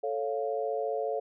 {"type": "chord", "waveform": "sine", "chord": "A augmented", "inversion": "none", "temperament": "equal", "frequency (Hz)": [440, 554.4, 698.5], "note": ["A4", "C#5", "E#5"], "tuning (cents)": [0, 0, 0], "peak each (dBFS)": [-32, -33, -34], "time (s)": [0.03, 1.2], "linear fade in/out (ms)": 10, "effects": []}